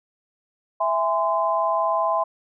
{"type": "chord", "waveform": "sine", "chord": "E augmented", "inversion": "none", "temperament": "just", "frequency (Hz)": [659.3, 824.1, 1030.1], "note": ["E5", "G#5", "B#5"], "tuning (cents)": [0, -14, -27], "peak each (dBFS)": [-23, -26, -22], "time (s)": [0.8, 2.24], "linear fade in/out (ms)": 10, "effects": []}